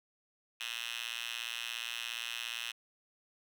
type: tone with high-pass filter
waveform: 5% pulse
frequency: 117.2 Hz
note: A#2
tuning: 10 cents sharp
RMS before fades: -40 dBFS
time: 0.6-2.72 s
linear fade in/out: 10 ms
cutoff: 2500 Hz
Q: 9.9
effects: none